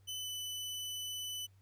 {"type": "tone with pitch glide", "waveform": "sawtooth", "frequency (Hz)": [3017, 2994], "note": ["F#7", "F#7"], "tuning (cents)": [33, 20], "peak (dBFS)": -36, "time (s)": [0.07, 1.47], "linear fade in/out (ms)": 20, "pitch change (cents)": -13, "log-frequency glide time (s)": [0.19, 0.29], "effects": ["added 97 Hz sine -61 dBFS peak until 1.61 s", "pink hiss -75 dBFS RMS until 1.61 s"]}